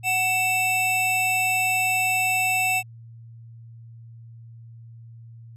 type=tone pair together; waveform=square; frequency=745 / 2655 Hz; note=F#5 / E7; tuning=+12 / +12 cents; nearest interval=octave + minor seventh; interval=2200 cents; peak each=-26 / -22 dBFS; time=0.03-2.83 s; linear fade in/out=50 ms; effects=added 115 Hz sine -41 dBFS peak until 5.56 s + resampled to 32000 Hz